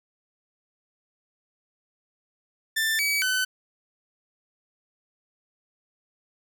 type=tone with pitch steps; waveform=sawtooth; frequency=1777 / 2280 / 1513 Hz; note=A6 / C#7 / F#6; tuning=+17 / +48 / +38 cents; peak=-19 dBFS; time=2.76-3.45 s; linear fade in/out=10 ms; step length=230 ms; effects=none